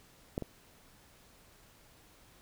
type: clicks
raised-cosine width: 2 ms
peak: -19 / -24 dBFS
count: 2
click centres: 0.379 / 0.423 s
effects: pink hiss -61 dBFS RMS until 2.41 s